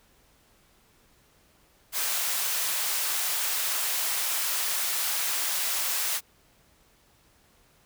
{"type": "high-pass noise", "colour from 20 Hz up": "white", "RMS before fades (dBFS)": -28, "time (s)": [1.92, 6.21], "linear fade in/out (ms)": 50, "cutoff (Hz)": 710, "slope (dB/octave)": 12, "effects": ["pink hiss -62 dBFS RMS until 7.85 s"]}